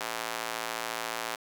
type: tone with high-pass filter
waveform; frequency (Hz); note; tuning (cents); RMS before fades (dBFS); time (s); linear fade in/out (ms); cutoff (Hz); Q
square; 57.1; A#1; -35; -35; 0-1.36; 10; 800; 0.77
effects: 9-bit